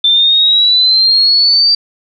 sine exponential sweep, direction up, 3544 to 4677 Hz, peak -6 dBFS, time 0.04-1.75 s, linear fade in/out 5 ms, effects none

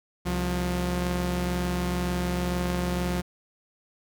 sawtooth tone pair together, 66.7 / 178.07 Hz, C2 / F3, +34 / +34 cents, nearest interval octave + perfect fourth, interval 1700 cents, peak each -26 / -23 dBFS, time 0.25-3.22 s, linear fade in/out 20 ms, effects none

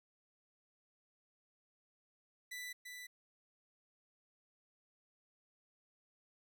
sawtooth tone with echo, 1983 Hz, B6, 7 cents sharp, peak -40 dBFS, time 2.51-2.73 s, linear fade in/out 10 ms, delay 340 ms, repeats 1, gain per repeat -4 dB, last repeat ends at 3.07 s, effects none

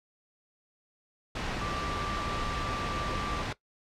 sine tone in noise, 1173 Hz, D6, 2 cents flat, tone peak -35 dBFS, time 1.61-3.42 s, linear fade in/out 5 ms, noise pink, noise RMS -33 dBFS, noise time 1.35-3.53 s, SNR -5 dB, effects noise-tail reverb RT60 0.1 s tail -17 dB re dry + low-pass 4000 Hz 12 dB/octave

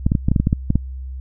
clicks, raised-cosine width 5 ms, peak -3 dBFS, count 11, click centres 0.065 / 0.119 / 0.152 / 0.285 / 0.316 / 0.362 / 0.4 / 0.471 / 0.529 / 0.704 / 0.756 s, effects added 65 Hz sine -27 dBFS peak until 1.2 s

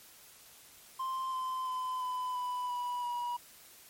triangle tone with pitch steps, 1046.5 / 1032.7 / 1019.1 / 1005.6 / 992.3 / 979.2 / 966.3 Hz, C6 / C6 / C6 / B5 / B5 / B5 / B5, 0 / -23 / -46 / +31 / +8 / -15 / -38 cents, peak -31 dBFS, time 0.99-3.37 s, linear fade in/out 10 ms, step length 340 ms, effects white hiss -56 dBFS RMS until 3.89 s + MP3 64 kbps

